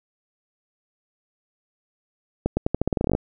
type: accelerating click train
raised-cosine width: 2 ms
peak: -7 dBFS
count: 15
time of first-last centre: 2.46-3.151 s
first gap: 110 ms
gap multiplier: 0.86
effects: none